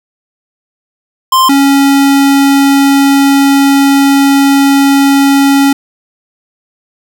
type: tone pair in turn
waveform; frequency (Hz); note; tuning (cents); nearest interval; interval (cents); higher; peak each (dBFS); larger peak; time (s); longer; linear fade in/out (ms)
square; 1046.5 / 277.2; C6 / C#4; 0 / 0; octave + major seventh; 2300; first; -5; neither; 1.32-1.49 / 1.49-5.73; second; 5
effects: none